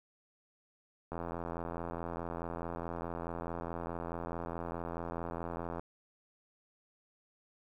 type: click train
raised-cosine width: 1 ms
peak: -25 dBFS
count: 397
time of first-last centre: 1.12-5.795 s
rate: 84.7 Hz
effects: 11-bit